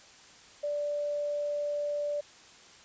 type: tone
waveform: sine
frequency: 585 Hz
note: D5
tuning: 7 cents flat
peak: -29 dBFS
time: 0.63-2.21 s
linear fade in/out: 10 ms
effects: white hiss -54 dBFS RMS until 2.84 s + resampled to 16000 Hz